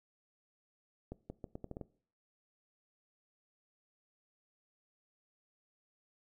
accelerating click train, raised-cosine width 2 ms, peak -29 dBFS, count 8, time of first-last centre 1.12-1.813 s, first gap 180 ms, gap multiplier 0.79, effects noise-tail reverb RT60 0.5 s tail -20 dB re dry

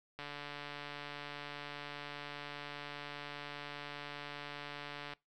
click train, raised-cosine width 0.3 ms, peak -28 dBFS, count 718, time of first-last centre 0.19-5.135 s, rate 145 Hz, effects noise-tail reverb RT60 0.2 s tail -22 dB re dry

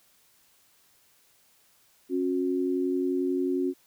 sine tone pair together, 272.6 / 363.9 Hz, C#4 / F#4, -29 / -29 cents, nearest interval perfect fourth, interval 500 cents, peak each -27 dBFS, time 2.09-3.74 s, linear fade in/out 50 ms, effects white hiss -63 dBFS RMS until 3.86 s

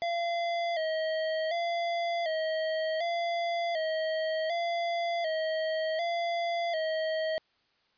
square tone with vibrato, 659.3 Hz, E5, in tune, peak -29 dBFS, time 0.02-7.38 s, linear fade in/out 0 ms, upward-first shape square, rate 0.67 Hz, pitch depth 66 cents each way, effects white hiss -70 dBFS RMS until 7.97 s + resampled to 11025 Hz

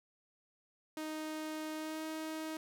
sawtooth tone with pitch glide, 311.1 to 315.4 Hz, D#4 to D#4, 0 to +24 cents, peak -35 dBFS, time 0.97-2.57 s, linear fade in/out 2 ms, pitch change +24 cents, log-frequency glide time 1.75-2.04 s, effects none

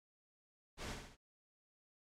pink noise with echo, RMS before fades -44 dBFS, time 0.77-0.97 s, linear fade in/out 50 ms, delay 67 ms, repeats 3, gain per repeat -5 dB, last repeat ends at 1.171 s, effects low-pass 7000 Hz 12 dB/octave + MP3 96 kbps

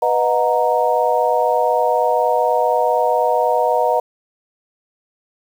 sine chord, B major seventh, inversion none, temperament equal with one note detuned, 493.9 / 622.3 / 726.4 / 932.3 Hz, B4 / D#5 / F#5 / A#5, 0 / 0 / -32 / 0 cents, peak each -19 dBFS, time 0.02-4 s, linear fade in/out 5 ms, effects 7-bit

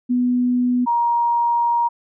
sine tone pair in turn, 247.2 / 943.6 Hz, B3 / A#5, +2 / +21 cents, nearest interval octave + major seventh, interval 2319 cents, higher second, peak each -15 dBFS, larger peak neither, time 0.09-0.86 / 0.86-1.89 s, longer second, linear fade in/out 20 ms, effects none

